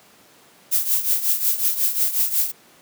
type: noise with tremolo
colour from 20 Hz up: violet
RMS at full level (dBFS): -17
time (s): 0.71-2.52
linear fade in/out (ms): 20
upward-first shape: triangle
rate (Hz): 5.5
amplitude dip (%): 80
effects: pink hiss -51 dBFS RMS until 2.81 s + high-pass 200 Hz 12 dB/octave